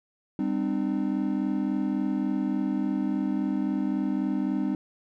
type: tone cluster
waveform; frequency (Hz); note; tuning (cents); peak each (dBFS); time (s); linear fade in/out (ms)
triangle; 198.9 / 259.2 / 302.8; G3 / C4 / D#4; +25 / -16 / -47; -27; 0.39-4.75; 2
effects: none